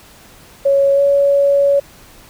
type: tone with pitch glide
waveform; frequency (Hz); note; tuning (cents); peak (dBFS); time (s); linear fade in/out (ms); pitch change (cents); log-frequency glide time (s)
sine; 554.4 to 562.5; C#5 to C#5; 0 to +25; -9; 0.65-1.8; 10; +25; 0.94-1.01
effects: pink hiss -43 dBFS RMS until 2.29 s